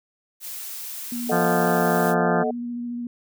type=noise; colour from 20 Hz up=blue; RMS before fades=-34 dBFS; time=0.4-2.15 s; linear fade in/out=50 ms
type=tone with vibrato; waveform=sine; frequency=240 Hz; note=B3; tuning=49 cents flat; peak=-27 dBFS; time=1.12-3.07 s; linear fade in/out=2 ms; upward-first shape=square; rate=14 Hz; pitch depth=12 cents each way
type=chord; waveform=sine; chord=D# diminished; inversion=second; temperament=equal; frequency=440 / 622.3 / 740 Hz; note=A4 / D#5 / F#5; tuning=0 / 0 / 0 cents; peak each=-25 / -27 / -27 dBFS; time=1.29-2.51 s; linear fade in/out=5 ms
type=harmonic tone; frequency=173.8 Hz; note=F3; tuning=8 cents flat; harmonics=1 / 2 / 3 / 4 / 5 / 6 / 7 / 8 / 9 / 10; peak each=-24 / -30 / -31 / -27 / -31 / -35 / -30 / -32 / -31 / -36 dBFS; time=1.31-2.44 s; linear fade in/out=20 ms
effects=none